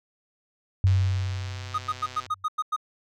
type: tone with exponential decay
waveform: sine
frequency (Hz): 95.1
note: F#2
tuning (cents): +48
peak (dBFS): -15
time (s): 0.84-2.45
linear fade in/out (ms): 0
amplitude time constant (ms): 350
type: click train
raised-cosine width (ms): 0.2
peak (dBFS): -23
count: 178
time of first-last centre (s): 0.87-2.264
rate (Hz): 127
type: tone bursts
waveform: triangle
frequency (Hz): 1244.5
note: D#6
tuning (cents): 0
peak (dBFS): -21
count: 8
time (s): 1.74-2.764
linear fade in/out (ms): 10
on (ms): 44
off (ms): 96
effects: none